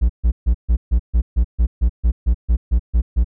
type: tone bursts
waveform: triangle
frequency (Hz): 58.27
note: A#1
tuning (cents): 0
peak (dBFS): -9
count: 15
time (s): 0.01-3.245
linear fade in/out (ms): 20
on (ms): 85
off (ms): 140
effects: none